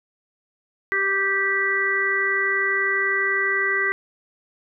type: harmonic tone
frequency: 392 Hz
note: G4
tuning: in tune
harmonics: 1 / 3 / 4 / 5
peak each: -28 / -29 / -25 / -21 dBFS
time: 0.92-3.92 s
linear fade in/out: 0 ms
effects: none